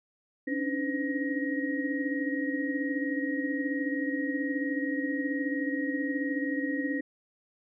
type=tone cluster; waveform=sine; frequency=276.1 / 294.9 / 309.3 / 507 / 1886 Hz; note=C#4 / D4 / D#4 / B4 / A#6; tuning=-7 / +7 / -10 / +45 / +20 cents; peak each=-31 / -34 / -39 / -38 / -35 dBFS; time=0.47-7.01 s; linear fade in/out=10 ms; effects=none